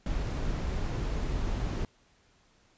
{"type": "noise", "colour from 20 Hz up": "brown", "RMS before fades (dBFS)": -31, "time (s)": [0.06, 1.85], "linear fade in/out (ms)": 2, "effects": ["pink hiss -65 dBFS RMS until 2.77 s", "resampled to 16000 Hz"]}